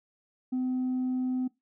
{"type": "tone with tanh clipping", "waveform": "triangle", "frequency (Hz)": 255.1, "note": "C4", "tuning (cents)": -44, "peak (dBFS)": -27, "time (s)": [0.52, 1.48], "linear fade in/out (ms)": 10, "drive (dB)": 6, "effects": ["noise-tail reverb RT60 0.2 s tail -21 dB re dry"]}